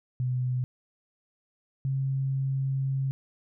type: tone pair in turn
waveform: sine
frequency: 126.2 / 134.78 Hz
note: B2 / C#3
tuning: +38 / -48 cents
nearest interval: minor second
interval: 114 cents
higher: second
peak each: -25 dBFS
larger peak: neither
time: 0.2-0.64 / 1.85-3.11 s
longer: second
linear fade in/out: 0 ms
effects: none